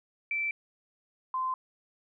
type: tone pair in turn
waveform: sine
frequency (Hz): 2331 / 1035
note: D7 / C6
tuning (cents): -14 / -19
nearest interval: octave + major second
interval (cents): 1405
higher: first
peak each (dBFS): -28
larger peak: neither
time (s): 0.31-0.51 / 1.34-1.54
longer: neither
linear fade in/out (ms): 2
effects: none